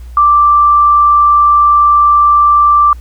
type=tone; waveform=sine; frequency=1174.7 Hz; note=D6; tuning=in tune; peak=-4 dBFS; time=0.17-2.93 s; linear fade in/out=2 ms; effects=added 60 Hz sine -26 dBFS peak until 3 s + pink hiss -47 dBFS RMS until 3 s